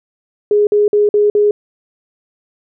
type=tone bursts; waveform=sine; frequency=415.3 Hz; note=G#4; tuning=in tune; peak=-8 dBFS; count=5; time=0.51-1.51 s; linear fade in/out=2 ms; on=160 ms; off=50 ms; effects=none

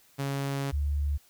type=tone pair in turn; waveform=sawtooth / sine; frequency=138.59 / 72.24 Hz; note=C#3 / D2; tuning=0 / -28 cents; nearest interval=major seventh; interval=1128 cents; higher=first; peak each=-25 dBFS; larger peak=neither; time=0.18-0.72 / 0.72-1.18 s; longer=first; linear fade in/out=20 ms; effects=white hiss -61 dBFS RMS until 1.29 s

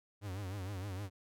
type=tone with vibrato; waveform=45% pulse; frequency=96.8 Hz; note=G2; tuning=21 cents flat; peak=-39 dBFS; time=0.21-1.1 s; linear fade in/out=50 ms; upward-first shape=triangle; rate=6.5 Hz; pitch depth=150 cents each way; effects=none

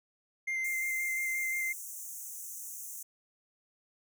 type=tone with vibrato; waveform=triangle; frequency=2093 Hz; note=C7; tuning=in tune; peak=-29 dBFS; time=0.47-1.73 s; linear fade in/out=10 ms; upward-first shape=square; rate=5.7 Hz; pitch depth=12 cents each way
type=high-pass noise; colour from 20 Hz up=pink; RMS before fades=-43 dBFS; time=0.64-3.03 s; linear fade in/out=5 ms; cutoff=6000 Hz; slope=96 dB/octave
effects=none

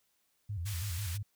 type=tone with vibrato; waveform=sine; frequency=93.5 Hz; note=F#2; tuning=19 cents sharp; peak=-34 dBFS; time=0.49-1.23 s; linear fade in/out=10 ms; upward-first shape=square; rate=6.1 Hz; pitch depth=170 cents each way
type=band-pass noise; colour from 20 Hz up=white; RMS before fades=-44 dBFS; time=0.65-1.18 s; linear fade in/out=20 ms; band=1300 to 14000 Hz; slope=12 dB/octave
effects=white hiss -75 dBFS RMS until 1.35 s

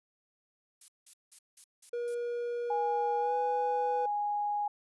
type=noise bursts; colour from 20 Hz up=violet; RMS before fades=-48 dBFS; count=6; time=0.81-2.148 s; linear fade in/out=5 ms; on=73 ms; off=180 ms
type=tone with pitch glide; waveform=triangle; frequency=478.3 to 495.2 Hz; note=A#4 to B4; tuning=+44 to +5 cents; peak=-30 dBFS; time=1.93-4.06 s; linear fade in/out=5 ms; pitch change=+61 cents; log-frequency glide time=3.19-3.34 s
type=tone; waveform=sine; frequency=827 Hz; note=G#5; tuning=8 cents flat; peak=-29 dBFS; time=2.7-4.68 s; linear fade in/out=5 ms
effects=resampled to 24000 Hz

